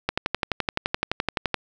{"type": "click train", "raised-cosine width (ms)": 0.3, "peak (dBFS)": -6, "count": 18, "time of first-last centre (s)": [0.09, 1.543], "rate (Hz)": 11.7, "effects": []}